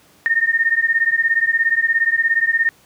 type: beating tone pair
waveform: sine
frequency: 1822 / 1839 Hz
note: A#6 / A#6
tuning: -40 / -24 cents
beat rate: 17 Hz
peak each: -17 dBFS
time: 0.26-2.69 s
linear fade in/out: 0 ms
effects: pink hiss -52 dBFS RMS until 2.85 s + high-pass 100 Hz 12 dB/octave